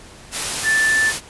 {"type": "tone in noise", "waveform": "sine", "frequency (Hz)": 1760, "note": "A6", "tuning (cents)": 0, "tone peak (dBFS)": -14, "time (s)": [0.63, 1.13], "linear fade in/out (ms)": 50, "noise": "white", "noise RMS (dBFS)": -23, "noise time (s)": [0.31, 1.21], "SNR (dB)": 6, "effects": ["pink hiss -42 dBFS RMS until 1.29 s", "resampled to 24000 Hz"]}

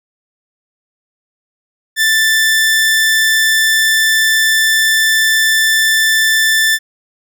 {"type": "tone", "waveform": "sawtooth", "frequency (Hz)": 1767, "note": "A6", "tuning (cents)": 7, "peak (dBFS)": -6, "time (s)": [1.96, 6.79], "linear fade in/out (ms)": 50, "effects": []}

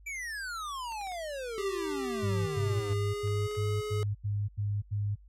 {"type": "exponential sweep", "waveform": "square", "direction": "down", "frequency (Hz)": [2360, 95.2], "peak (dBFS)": -36, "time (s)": [0.06, 2.94], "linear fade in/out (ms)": 10}
{"type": "clicks", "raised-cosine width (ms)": 0.3, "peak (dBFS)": -37, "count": 11, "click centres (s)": [0.922, 1.013, 1.071, 1.12, 1.692, 2.046, 2.354, 2.778, 3.276, 3.513, 3.552]}
{"type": "tone with pitch glide", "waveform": "square", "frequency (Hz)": [392, 422.6], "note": ["G4", "G#4"], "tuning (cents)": [0, 30], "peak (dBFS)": -34, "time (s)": [1.58, 4.03], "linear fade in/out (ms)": 0, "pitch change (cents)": 130, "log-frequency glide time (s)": [2.37, 3.63]}
{"type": "tone bursts", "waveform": "sine", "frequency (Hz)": 102.8, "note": "G#2", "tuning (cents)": -17, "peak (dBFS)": -28, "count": 9, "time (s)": [2.22, 5.158], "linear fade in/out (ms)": 20, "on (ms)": 250, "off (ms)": 86}
{"effects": ["added 50 Hz sine -52 dBFS peak until 5.28 s", "low-pass 11000 Hz 12 dB/octave"]}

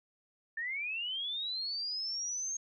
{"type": "linear sweep", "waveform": "sine", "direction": "up", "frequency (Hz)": [1760, 6490], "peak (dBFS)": -34, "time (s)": [0.57, 2.57], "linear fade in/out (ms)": 5, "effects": []}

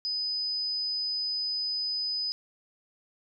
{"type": "tone", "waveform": "sine", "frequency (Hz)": 5000, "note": "D#8", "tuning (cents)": 8, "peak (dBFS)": -28, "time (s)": [0.05, 2.32], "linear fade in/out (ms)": 0, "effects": []}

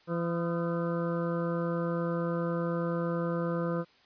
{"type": "harmonic tone with a mistuned harmonic", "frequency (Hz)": 169.5, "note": "E3", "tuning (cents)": 49, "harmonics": [1, 2, 3, 4, 6, 7, 8, 9], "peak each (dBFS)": [-31, -36, -33, -46, -43, -41, -46, -47], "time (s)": [0.07, 3.85], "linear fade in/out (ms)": 50, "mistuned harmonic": 7, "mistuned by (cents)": 71, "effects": ["white hiss -62 dBFS RMS until 4.05 s", "resampled to 11025 Hz"]}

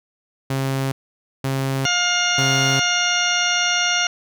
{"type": "tone bursts", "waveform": "sawtooth", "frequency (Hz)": 134.7, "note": "C#3", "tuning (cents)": -49, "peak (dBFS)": -16, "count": 3, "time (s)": [0.5, 2.8], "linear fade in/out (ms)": 5, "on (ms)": 420, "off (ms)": 520}
{"type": "harmonic tone", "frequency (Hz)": 709, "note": "F5", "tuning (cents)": 26, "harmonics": [1, 2, 3, 4, 5, 6, 8, 9], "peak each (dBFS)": [-27, -22, -25, -22, -29, -30, -25, -31], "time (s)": [1.85, 4.07], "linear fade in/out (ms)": 2}
{"effects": []}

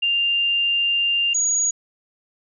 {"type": "tone pair in turn", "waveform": "sine", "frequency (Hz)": [2794, 6736], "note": ["F7", "G#8"], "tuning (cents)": [0, 24], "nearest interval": "octave + minor third", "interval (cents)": 1524, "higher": "second", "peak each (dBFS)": -17, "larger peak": "neither", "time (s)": [[0.02, 1.34], [1.34, 1.71]], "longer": "first", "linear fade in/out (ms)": 10, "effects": []}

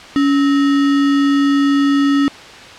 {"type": "tone with sample-and-hold", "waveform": "sine", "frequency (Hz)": 281.1, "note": "C#4", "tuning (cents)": 24, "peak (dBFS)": -10, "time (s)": [0.16, 2.28], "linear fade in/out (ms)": 0, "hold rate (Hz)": 1575, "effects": ["white hiss -35 dBFS RMS until 2.78 s", "low-pass 4000 Hz 12 dB/octave"]}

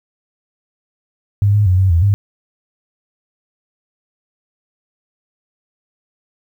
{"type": "tone with pitch steps", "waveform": "sine", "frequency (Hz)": [101.4, 104, 91.6, 95.1, 83.8, 100.7], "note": ["G#2", "G#2", "F#2", "F#2", "E2", "G2"], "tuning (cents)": [-41, 3, -17, 48, 29, 47], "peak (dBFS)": -9, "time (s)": [1.42, 2.14], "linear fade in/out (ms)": 0, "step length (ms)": 120, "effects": ["8-bit"]}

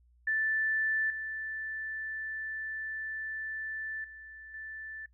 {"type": "tone with level steps", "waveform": "sine", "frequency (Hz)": 1760, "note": "A6", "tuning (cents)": 0, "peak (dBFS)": [-27, -35, -46, -40], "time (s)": [0.27, 5.06], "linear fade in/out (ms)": 5, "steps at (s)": [1.1, 4.04, 4.54], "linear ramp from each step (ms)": 2, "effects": ["noise-tail reverb RT60 0.1 s tail -20 dB re dry", "added 60 Hz sine -61 dBFS peak until 5.13 s"]}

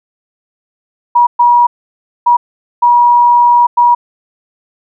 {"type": "tone bursts at uneven times", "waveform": "sine", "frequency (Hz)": 961, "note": "B5", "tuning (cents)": -48, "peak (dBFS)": -4, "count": 5, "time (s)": [[1.15, 1.27], [1.39, 1.67], [2.26, 2.37], [2.82, 3.67], [3.77, 3.95]], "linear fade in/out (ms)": 10, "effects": []}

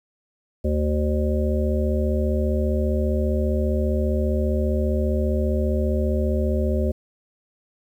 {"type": "harmonic tone", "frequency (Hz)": 75, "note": "D2", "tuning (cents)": 37, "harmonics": [1, 3, 5, 7, 8], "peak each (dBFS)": [-21, -26, -28, -29, -30], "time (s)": [0.64, 6.92], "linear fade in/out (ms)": 10, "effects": ["9-bit"]}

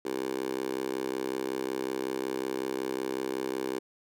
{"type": "tone with high-pass filter", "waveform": "10% pulse", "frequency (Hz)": 65.41, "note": "C2", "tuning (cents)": 0, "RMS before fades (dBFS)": -33, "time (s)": [0.05, 3.79], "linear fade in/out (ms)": 5, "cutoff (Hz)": 380, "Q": 2.9, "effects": []}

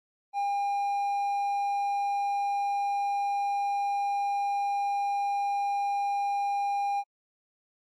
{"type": "tone", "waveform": "triangle", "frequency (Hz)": 805, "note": "G5", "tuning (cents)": 46, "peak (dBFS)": -24, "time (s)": [0.33, 7.04], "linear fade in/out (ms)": 50, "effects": ["AAC 64 kbps"]}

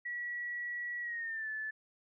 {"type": "tone with pitch glide", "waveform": "sine", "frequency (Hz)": [1932, 1741.2], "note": ["B6", "A6"], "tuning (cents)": [-39, -19], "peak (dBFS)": -36, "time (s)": [0.05, 1.71], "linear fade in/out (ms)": 10, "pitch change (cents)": -180, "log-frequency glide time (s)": [1.01, 1.49], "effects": []}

